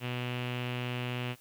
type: tone with low-pass filter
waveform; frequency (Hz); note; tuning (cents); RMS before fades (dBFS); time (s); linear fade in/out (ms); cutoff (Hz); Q
sawtooth; 123.47; B2; 0; -35; 0-1.36; 50; 2800; 4.7
effects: white hiss -60 dBFS RMS until 1.4 s